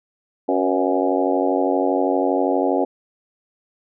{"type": "harmonic tone with a mistuned harmonic", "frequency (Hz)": 92.5, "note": "F#2", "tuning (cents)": 0, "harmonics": [3, 4, 5, 6, 7, 8, 9], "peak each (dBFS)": [-22, -23, -24, -25, -25, -26, -27], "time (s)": [0.48, 2.85], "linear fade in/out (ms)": 10, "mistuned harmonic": 5, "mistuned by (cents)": 48, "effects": []}